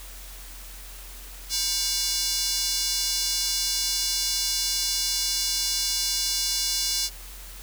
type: tone with high-pass filter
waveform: square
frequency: 317.4 Hz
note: D#4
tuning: 35 cents sharp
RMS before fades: -26 dBFS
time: 1.49-7.1 s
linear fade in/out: 50 ms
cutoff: 4900 Hz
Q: 2.1
effects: added 44 Hz sine -41 dBFS peak until 7.62 s + white hiss -44 dBFS RMS until 7.62 s